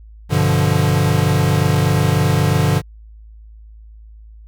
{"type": "chord", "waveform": "square", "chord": "G dominant seventh", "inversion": "none", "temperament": "equal", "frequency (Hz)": [98, 123.47, 146.83, 174.61], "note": ["G2", "B2", "D3", "F3"], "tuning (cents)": [0, 0, 0, 0], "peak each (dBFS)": [-19, -21, -17, -22], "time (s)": [0.29, 2.82], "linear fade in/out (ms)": 50, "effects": ["added 54 Hz sine -37 dBFS peak until 4.47 s"]}